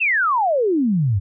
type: exponential sweep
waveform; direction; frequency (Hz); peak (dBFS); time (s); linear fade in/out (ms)
sine; down; 2774 to 90.3; -15; 0-1.2; 20
effects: none